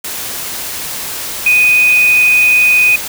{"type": "tone in noise", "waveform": "sine", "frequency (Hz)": 2489, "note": "D#7", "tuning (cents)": 0, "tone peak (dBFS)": -6, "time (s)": [1.46, 2.96], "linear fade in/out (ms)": 5, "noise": "white", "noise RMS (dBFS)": -22, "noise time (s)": [0.04, 3.08], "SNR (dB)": 13, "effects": []}